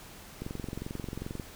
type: click train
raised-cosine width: 3 ms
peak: -23 dBFS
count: 23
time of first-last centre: 0.42-1.398 s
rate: 22.5 Hz
effects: pink hiss -49 dBFS RMS until 1.55 s